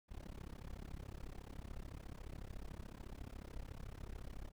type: noise with amplitude modulation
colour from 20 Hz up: brown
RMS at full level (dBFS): -45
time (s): 0.08-4.52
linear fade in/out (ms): 50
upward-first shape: sine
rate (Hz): 33.9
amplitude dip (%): 100
effects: none